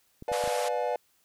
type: clicks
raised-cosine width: 3 ms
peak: -29 dBFS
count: 4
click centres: 0.224 / 0.317 / 0.439 / 0.476 s
type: chord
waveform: triangle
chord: B diminished seventh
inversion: none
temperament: just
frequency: 493.9 / 592.7 / 711.2 / 853.4 Hz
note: B4 / D5 / F5 / Ab5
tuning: 0 / +16 / +31 / +47 cents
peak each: -29 / -30 / -31 / -32 dBFS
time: 0.28-0.96 s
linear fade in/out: 2 ms
type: band-pass noise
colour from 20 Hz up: pink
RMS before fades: -37 dBFS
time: 0.32-0.69 s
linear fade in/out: 10 ms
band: 450 to 12000 Hz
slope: 96 dB/octave
effects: white hiss -68 dBFS RMS until 1.24 s